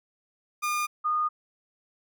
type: tone pair in turn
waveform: 30% pulse / sine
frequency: 1212 / 1226.8 Hz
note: D#6 / D#6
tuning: -46 / -25 cents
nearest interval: unison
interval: 21 cents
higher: second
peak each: -23 dBFS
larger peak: neither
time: 0.62-0.87 / 1.04-1.29 s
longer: neither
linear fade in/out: 20 ms
effects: none